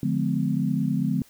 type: chord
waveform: sine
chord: D diminished seventh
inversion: none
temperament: just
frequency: 146.83 / 176.2 / 211.4 / 253.7 Hz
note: D3 / F3 / Ab3 / Cb4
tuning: 0 / +16 / +31 / +47 cents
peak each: -27 dBFS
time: 0.03-1.22 s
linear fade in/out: 2 ms
effects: white hiss -56 dBFS RMS until 1.29 s